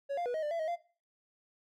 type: tone with pitch steps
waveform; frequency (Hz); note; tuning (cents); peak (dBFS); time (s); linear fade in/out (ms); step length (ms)
triangle; 558 / 698 / 487.8 / 630 / 595 / 671 / 631 / 691; C#5 / F5 / B4 / D#5 / D5 / E5 / D#5 / F5; +11 / -1 / -21 / +21 / +22 / +31 / +24 / -19; -30; 0.09-0.762; 20; 84
effects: noise-tail reverb RT60 0.4 s tail -19 dB re dry